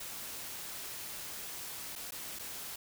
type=noise with dropouts; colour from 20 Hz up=white; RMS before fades=-43 dBFS; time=0-2.76 s; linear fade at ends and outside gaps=5 ms; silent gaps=1.955-1.959 / 2.109-2.12 / 2.389-2.393 s; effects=none